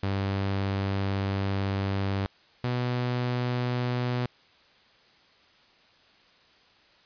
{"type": "tone pair in turn", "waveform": "sawtooth", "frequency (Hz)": [98, 123.47], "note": ["G2", "B2"], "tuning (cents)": [0, 0], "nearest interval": "major third", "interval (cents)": 400, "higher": "second", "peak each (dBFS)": -22, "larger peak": "neither", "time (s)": [[0.03, 2.26], [2.64, 4.26]], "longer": "first", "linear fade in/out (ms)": 0, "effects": ["white hiss -59 dBFS RMS until 7.05 s", "resampled to 11025 Hz"]}